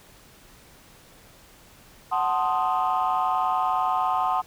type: chord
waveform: sine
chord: F# diminished seventh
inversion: none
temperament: equal with one note detuned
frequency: 742.6 / 880 / 1046.5 / 1244.5 Hz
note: F#5 / A5 / C6 / Eb6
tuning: +6 / 0 / 0 / 0 cents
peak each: -24 / -27 / -25 / -27 dBFS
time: 2.11-4.42 s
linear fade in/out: 20 ms
effects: tanh soft clip ceiling -15 dBFS + pink hiss -52 dBFS RMS until 4.46 s